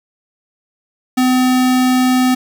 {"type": "tone", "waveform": "square", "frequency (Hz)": 254.5, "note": "C4", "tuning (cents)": -48, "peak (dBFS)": -11, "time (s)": [1.17, 2.35], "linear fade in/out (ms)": 10, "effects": ["8-bit"]}